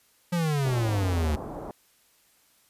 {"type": "exponential sweep", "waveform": "square", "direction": "down", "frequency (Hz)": [178.8, 72.2], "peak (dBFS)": -24, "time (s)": [0.32, 1.36], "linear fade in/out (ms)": 10}
{"type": "low-pass noise", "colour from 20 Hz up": "white", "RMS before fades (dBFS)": -37, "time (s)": [0.65, 1.71], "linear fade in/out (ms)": 0, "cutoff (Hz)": 820, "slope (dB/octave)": 24}
{"effects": ["white hiss -63 dBFS RMS until 2.69 s", "resampled to 32000 Hz"]}